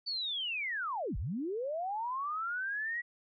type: linear two-way sweep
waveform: sine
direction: down then up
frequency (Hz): 4565 to 35.82 to 1944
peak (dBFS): -33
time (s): 0.06-3.02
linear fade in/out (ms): 20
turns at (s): 1.17
effects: none